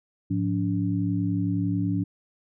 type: tone cluster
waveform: sine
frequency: 107.1 / 178 / 285.6 Hz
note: A2 / F3 / D4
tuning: -46 / +33 / -48 cents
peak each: -27 dBFS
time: 0.3-2.04 s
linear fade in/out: 10 ms
effects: none